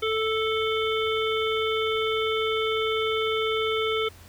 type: harmonic tone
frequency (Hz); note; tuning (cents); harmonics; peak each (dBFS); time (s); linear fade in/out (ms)
440; A4; 0; 1 / 3 / 5 / 7 / 8; -25 / -30 / -32 / -33 / -34; 0.02-4.09; 10
effects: added 87 Hz sine -49 dBFS peak until 4.28 s + pink hiss -51 dBFS RMS until 4.28 s